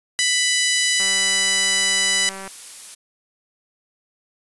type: harmonic tone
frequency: 992 Hz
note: B5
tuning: 7 cents sharp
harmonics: 2 / 3 / 4 / 5 / 6 / 7 / 8 / 9 / 10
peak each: -22 / -24 / -25 / -26 / -27 / -27 / -28 / -29 / -29 dBFS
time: 0.19-2.29 s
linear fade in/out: 0 ms
type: noise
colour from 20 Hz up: blue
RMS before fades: -35 dBFS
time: 0.75-2.95 s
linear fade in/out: 10 ms
type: click train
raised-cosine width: 0.5 ms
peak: -20 dBFS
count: 286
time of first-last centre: 1-2.477 s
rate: 193 Hz
effects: resampled to 24000 Hz